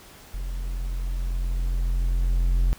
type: tone with level ramp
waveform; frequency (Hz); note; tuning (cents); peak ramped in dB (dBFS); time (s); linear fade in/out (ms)
triangle; 43.65; F1; 0; -26 to -15; 0.34-2.73; 0
effects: pink hiss -48 dBFS RMS until 2.78 s